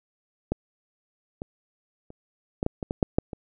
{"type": "clicks", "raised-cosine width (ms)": 2, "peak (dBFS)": [-11, -20, -30, -12, -10, -17, -14, -6, -6, -21], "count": 10, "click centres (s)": [0.52, 1.419, 2.104, 2.629, 2.664, 2.828, 2.909, 3.028, 3.185, 3.332], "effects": []}